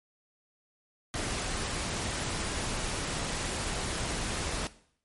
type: noise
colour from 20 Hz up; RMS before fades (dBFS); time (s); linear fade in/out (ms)
pink; -33; 1.14-4.67; 0
effects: noise-tail reverb RT60 0.6 s tail -17 dB re dry + MP3 48 kbps